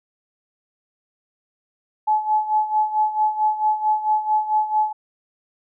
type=tone with tremolo; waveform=sine; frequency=857 Hz; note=A5; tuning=46 cents flat; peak=-14 dBFS; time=2.07-4.93 s; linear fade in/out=10 ms; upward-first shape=sine; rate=4.5 Hz; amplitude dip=75%; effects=none